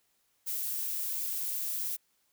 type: noise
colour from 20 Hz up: violet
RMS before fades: -34 dBFS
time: 0.46-1.97 s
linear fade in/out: 20 ms
effects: white hiss -73 dBFS RMS until 2.32 s